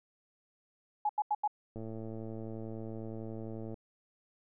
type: tone bursts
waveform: sine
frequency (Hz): 840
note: G#5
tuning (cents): +19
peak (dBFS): -27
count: 4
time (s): 1.05-1.477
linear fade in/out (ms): 5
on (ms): 43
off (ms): 85
type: click train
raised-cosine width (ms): 2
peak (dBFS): -30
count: 221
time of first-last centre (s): 1.76-3.742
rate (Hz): 111
effects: none

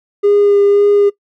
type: tone with vibrato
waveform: triangle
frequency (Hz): 406.1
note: G#4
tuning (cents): -39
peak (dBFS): -4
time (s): 0.23-1.1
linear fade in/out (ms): 20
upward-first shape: sine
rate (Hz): 1.9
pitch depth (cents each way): 13
effects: noise-tail reverb RT60 0.1 s tail -20 dB re dry + tanh soft clip ceiling -3 dBFS

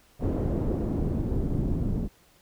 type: noise with low-pass filter sweep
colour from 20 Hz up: pink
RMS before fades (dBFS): -27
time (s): 0.19-2.09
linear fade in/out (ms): 50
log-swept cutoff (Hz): 440 to 240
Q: 1.1
effects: pink hiss -60 dBFS RMS until 2.41 s

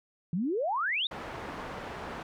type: exponential sweep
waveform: sine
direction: up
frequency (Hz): 158.4 to 3823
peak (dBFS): -27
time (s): 0.33-1.07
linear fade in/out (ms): 2
type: low-pass noise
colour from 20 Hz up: white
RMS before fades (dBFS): -40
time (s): 1.11-2.23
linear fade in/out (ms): 5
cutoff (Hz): 1200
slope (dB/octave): 12
effects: none

